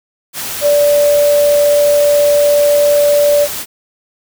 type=tone in noise; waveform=sine; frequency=582 Hz; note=D5; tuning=16 cents flat; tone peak=-7 dBFS; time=0.61-3.48 s; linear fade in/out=50 ms; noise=white; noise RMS=-22 dBFS; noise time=0.33-3.66 s; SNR=+12 dB; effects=none